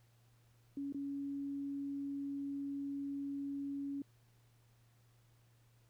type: tone with dropouts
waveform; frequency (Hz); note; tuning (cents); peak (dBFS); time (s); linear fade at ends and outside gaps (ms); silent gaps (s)
sine; 280; C#4; +18; -38; 0.77-4.02; 2; 0.924-0.945
effects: added 117 Hz sine -66 dBFS peak until 5.89 s + pink hiss -74 dBFS RMS until 5.89 s